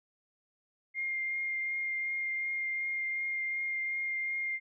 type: tone with vibrato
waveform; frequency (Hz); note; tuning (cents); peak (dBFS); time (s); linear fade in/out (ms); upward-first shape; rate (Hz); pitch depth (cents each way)
sine; 2117; C7; +20; -31; 0.94-4.6; 50; triangle; 2.7; 12
effects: none